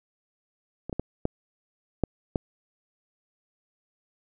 clicks, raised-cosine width 2 ms, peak -21 / -18 / -14 / -11 / -9 / -11 dBFS, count 6, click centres 0.896 / 0.928 / 0.996 / 1.254 / 2.037 / 2.358 s, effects none

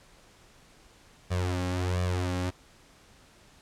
sawtooth tone with flanger, 90.4 Hz, F#2, 40 cents flat, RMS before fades -29 dBFS, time 1.3-2.51 s, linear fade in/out 20 ms, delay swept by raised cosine 1.7 to 3.7 ms, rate 1.4 Hz, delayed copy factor +0.85, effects pink hiss -57 dBFS RMS until 3.61 s + low-pass 9000 Hz 12 dB/octave

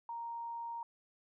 sine tone, 932.3 Hz, A#5, in tune, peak -39 dBFS, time 0.09-0.83 s, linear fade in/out 2 ms, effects none

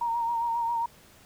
sine tone with vibrato, 932.3 Hz, A#5, in tune, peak -25 dBFS, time 0.01-0.86 s, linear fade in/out 5 ms, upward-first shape sine, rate 7.4 Hz, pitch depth 34 cents each way, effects pink hiss -55 dBFS RMS until 1.25 s

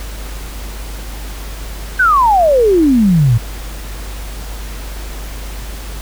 sine exponential sweep, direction down, 1568 to 108.8 Hz, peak -7 dBFS, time 1.99-3.38 s, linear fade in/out 10 ms, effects added 50 Hz sine -24 dBFS peak until 6.01 s + pink hiss -32 dBFS RMS until 6.01 s

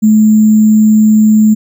sine tone with sample-and-hold, 215.4 Hz, A3, 37 cents flat, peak -3 dBFS, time 0.02-1.55 s, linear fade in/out 20 ms, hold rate 7350 Hz, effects none

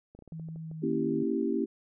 clicks, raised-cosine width 2 ms, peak -37 dBFS, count 9, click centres 0.15 / 0.19 / 0.223 / 0.277 / 0.323 / 0.397 / 0.487 / 0.56 / 0.714 s
sine tone with pitch glide, 161.4 to 155.81 Hz, E3 to D#3, -36 to +3 cents, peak -37 dBFS, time 0.32-1.23 s, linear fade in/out 2 ms, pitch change -61 cents, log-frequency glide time 0.59-0.98 s
sine chord, A# diminished seventh, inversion none, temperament equal, 233.1 / 277.2 / 329.6 / 392 Hz, A#3 / C#4 / E4 / G4, 0 / 0 / 0 / 0 cents, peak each -32 dBFS, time 0.82-1.66 s, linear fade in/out 20 ms
effects none

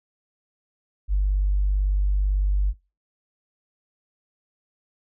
sine tone, 49 Hz, G1, in tune, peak -17 dBFS, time 1.08-2.74 s, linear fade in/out 50 ms, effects noise-tail reverb RT60 0.3 s tail -25 dB re dry + tanh soft clip ceiling -13 dBFS

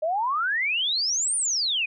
sine exponential two-way sweep, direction up then down, 601 to 9440 to 2401 Hz, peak -22 dBFS, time 0.02-1.86 s, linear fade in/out 10 ms, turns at 1.36 s, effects none

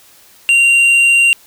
sine tone with hard clipping, 2767 Hz, F7, 17 cents flat, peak -8 dBFS, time 0.49-1.33 s, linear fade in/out 0 ms, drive 5 dB, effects white hiss -45 dBFS RMS until 1.46 s

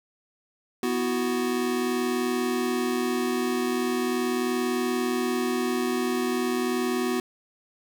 square chord, B suspended fourth, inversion none, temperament equal, 246.9 / 329.6 / 370 Hz, B3 / E4 / F#4, 0 / 0 / 0 cents, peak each -28 / -34 / -28 dBFS, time 0.83-7.2 s, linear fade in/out 2 ms, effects 9-bit

